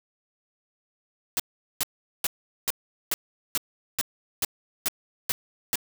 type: noise bursts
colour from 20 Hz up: white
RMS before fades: -25 dBFS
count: 11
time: 1.37-5.756 s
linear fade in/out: 0 ms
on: 26 ms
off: 410 ms
effects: none